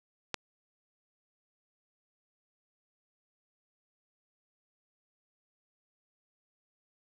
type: click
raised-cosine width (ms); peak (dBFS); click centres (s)
0.2; -14; 0.343
effects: none